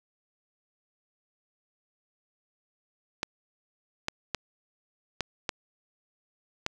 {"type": "clicks", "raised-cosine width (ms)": 0.2, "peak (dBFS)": -11, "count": 6, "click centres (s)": [3.231, 4.084, 4.347, 5.207, 5.492, 6.664], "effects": []}